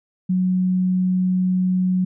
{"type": "tone", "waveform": "sine", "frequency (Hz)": 184, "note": "F#3", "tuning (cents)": -9, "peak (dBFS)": -16, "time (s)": [0.29, 2.05], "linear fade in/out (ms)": 10, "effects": []}